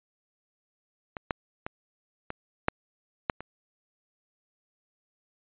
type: clicks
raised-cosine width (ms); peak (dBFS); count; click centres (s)
0.5; -20 / -11 / -18 / -19 / -7 / -9 / -23; 7; 1.168 / 1.308 / 1.665 / 2.304 / 2.684 / 3.298 / 3.406
effects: resampled to 8000 Hz